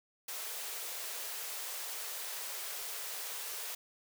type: high-pass noise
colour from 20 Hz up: white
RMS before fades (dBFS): -41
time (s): 0.28-3.75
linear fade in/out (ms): 5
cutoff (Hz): 380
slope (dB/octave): 96
effects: none